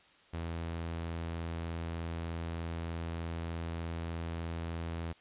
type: tone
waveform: sawtooth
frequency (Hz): 83.3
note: E2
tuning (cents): +19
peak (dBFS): -32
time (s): 0.33-5.13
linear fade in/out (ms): 10
effects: white hiss -62 dBFS RMS until 5.2 s + resampled to 8000 Hz